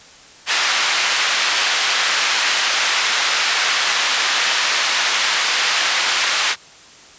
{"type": "band-pass noise", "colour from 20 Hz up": "pink", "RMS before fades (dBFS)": -18, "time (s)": [0.46, 6.56], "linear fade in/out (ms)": 50, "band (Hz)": [1400, 5600], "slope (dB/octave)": 12, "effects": ["white hiss -43 dBFS RMS until 7.18 s", "resampled to 16000 Hz"]}